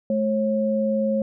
sine tone pair together, 214.9 / 543.1 Hz, A3 / C#5, -41 / -36 cents, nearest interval octave + major third, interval 1605 cents, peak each -22 dBFS, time 0.1-1.22 s, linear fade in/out 2 ms, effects none

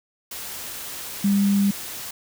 sine tone in noise, 200 Hz, G3, 35 cents sharp, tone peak -16 dBFS, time 1.24-1.71 s, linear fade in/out 5 ms, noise white, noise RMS -34 dBFS, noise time 0.31-2.11 s, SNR +15 dB, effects none

